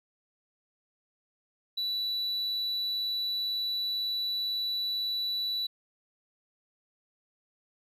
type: tone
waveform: sine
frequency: 3951 Hz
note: B7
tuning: in tune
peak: -26 dBFS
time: 1.77-5.67 s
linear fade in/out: 10 ms
effects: tanh soft clip ceiling -28 dBFS + 11-bit